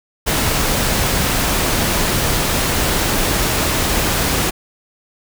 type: noise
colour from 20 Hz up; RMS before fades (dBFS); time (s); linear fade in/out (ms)
pink; -17; 0.26-4.51; 20
effects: none